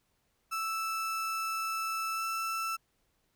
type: tone with pitch glide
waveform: 35% pulse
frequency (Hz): 1318.5 to 1327.7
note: E6 to E6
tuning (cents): 0 to +12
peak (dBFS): -30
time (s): 0.51-2.77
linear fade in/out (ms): 20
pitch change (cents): +12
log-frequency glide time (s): 2.14-2.23
effects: pink hiss -75 dBFS RMS until 3.35 s